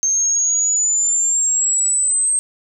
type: exponential sweep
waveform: sine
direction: up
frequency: 6340 to 8372 Hz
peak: -14 dBFS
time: 0.03-2.39 s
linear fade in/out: 0 ms
effects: none